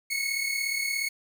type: tone pair together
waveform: sawtooth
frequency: 2180 / 2217 Hz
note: C#7 / C#7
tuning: -29 / 0 cents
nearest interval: unison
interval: 29 cents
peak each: -26 / -27 dBFS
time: 0.1-1.09 s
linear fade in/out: 10 ms
effects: 9-bit